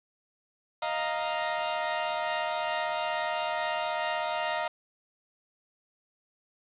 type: chord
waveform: sawtooth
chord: Eb suspended second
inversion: none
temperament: equal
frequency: 622.3 / 698.5 / 932.3 Hz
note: Eb5 / F5 / Bb5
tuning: 0 / 0 / 0 cents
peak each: -29 dBFS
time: 0.82-4.68 s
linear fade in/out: 5 ms
effects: resampled to 8000 Hz + 8-bit